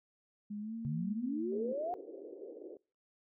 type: tone with pitch glide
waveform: sine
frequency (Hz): 207.7 to 227.8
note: G#3 to A#3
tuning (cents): 0 to -40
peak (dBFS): -38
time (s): 0.5-1.73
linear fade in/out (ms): 10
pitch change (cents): +160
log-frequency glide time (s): 0.6-0.75
type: exponential sweep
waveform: sine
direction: up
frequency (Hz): 135.9 to 740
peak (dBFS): -34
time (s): 0.85-1.94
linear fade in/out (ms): 0
type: band-pass noise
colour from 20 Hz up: pink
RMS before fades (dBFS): -48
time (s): 1.52-2.77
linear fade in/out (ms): 2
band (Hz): 320 to 520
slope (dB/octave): 48
effects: noise-tail reverb RT60 0.4 s tail -26 dB re dry